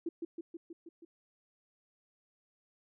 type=tone with echo; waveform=sine; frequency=335.7 Hz; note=E4; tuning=32 cents sharp; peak=-32 dBFS; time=0.06-0.09 s; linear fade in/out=5 ms; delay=160 ms; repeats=6; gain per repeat=-3 dB; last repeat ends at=1.05 s; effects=none